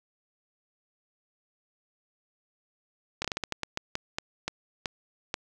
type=slowing click train; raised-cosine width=0.2 ms; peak=-12 dBFS; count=14; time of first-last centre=3.22-5.341 s; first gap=25 ms; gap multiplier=1.28; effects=none